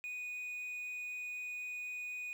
triangle tone with quantisation, 2476 Hz, D#7, 9 cents flat, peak -38 dBFS, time 0.04-2.33 s, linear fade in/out 0 ms, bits 11, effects none

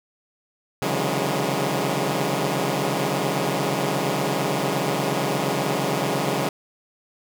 10% pulse tone cluster, 134.9 / 143.5 / 160 / 182.3 / 204.8 Hz, C#3 / D3 / D#3 / F#3 / G#3, -47 / -40 / +49 / -25 / -24 cents, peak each -20 dBFS, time 0.82-6.49 s, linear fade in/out 2 ms, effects none

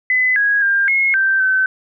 sine tone with pitch steps, 2015 / 1653 / 1598 / 2164 / 1563 / 1531 Hz, B6 / G#6 / G6 / C#7 / G6 / G6, +34 / -9 / +33 / -42 / -6 / -41 cents, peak -12 dBFS, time 0.1-1.66 s, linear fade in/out 2 ms, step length 260 ms, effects none

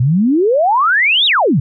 sine exponential two-way sweep, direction up then down, 116.54 to 3900 to 116.54 Hz, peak -9 dBFS, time 0-1.6 s, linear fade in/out 5 ms, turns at 1.26 s, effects none

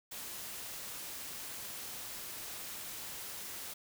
white noise, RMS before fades -44 dBFS, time 0.11-3.74 s, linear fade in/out 10 ms, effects none

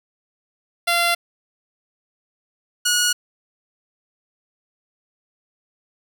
10% pulse tone pair in turn, 689 / 1451.1 Hz, F5 / F#6, -24 / -34 cents, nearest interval octave + minor second, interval 1290 cents, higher second, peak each -8 dBFS, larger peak neither, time 0.87-1.15 / 2.85-3.13 s, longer neither, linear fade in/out 10 ms, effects none

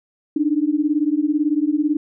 sine beating tone pair, 290.6 / 308.6 Hz, D4 / D#4, -18 / -14 cents, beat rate 18 Hz, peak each -19 / -19 dBFS, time 0.36-1.97 s, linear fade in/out 5 ms, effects none

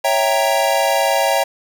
square chord, C# diminished seventh, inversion none, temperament equal, 554.4 / 659.3 / 784 / 932.3 Hz, C#5 / E5 / G5 / Bb5, 0 / 0 / 0 / 0 cents, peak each -20 / -20 / -20 / -22 dBFS, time 0.04-1.44 s, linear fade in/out 10 ms, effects none

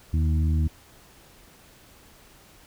harmonic tone with a mistuned harmonic, 79.3 Hz, D#2, 33 cents sharp, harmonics 1 / 2 / 3 / 4, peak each -20 / -29 / -33 / -38 dBFS, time 0.13-0.68 s, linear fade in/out 10 ms, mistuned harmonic 2, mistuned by -31 cents, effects pink hiss -53 dBFS RMS until 2.66 s

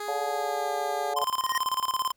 15% pulse tone with pitch glide, 415.3 to 405.6 Hz, G#4 to G#4, 0 to -41 cents, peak -26 dBFS, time 0-1.14 s, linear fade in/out 5 ms, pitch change -41 cents, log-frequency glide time 0.22-0.71 s
harmonic tone, 143.8 Hz, D3, 36 cents flat, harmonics 3 / 4 / 5 / 6, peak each -36 / -34 / -31 / -34 dBFS, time 0.08-1.24 s, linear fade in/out 2 ms
square tone with tremolo, 1037 Hz, C6, 16 cents flat, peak -24 dBFS, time 1.16-2.12 s, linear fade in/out 10 ms, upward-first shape square, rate 18 Hz, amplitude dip 80%
square tone with exponential growth, 1864.7 Hz, A#6, in tune, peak -26 dBFS, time 1.37-1.58 s, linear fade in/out 2 ms, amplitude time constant 44 ms
effects pink hiss -71 dBFS RMS until 2.16 s

